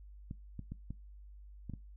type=clicks; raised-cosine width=5 ms; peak=-29 dBFS; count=6; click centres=0.311 / 0.593 / 0.72 / 0.906 / 1.697 / 1.737 s; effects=noise-tail reverb RT60 0.2 s tail -20 dB re dry + added 50 Hz sine -50 dBFS peak until 1.96 s